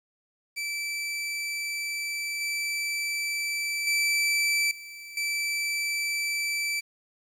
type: tone with level steps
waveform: sawtooth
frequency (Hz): 2323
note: D7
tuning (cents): -20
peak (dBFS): -26 / -24 / -19 / -37 / -23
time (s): 0.56-6.81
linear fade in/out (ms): 20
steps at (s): 2.41 / 3.87 / 4.71 / 5.17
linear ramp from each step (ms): 2
effects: low-pass 11000 Hz 12 dB/octave + 9-bit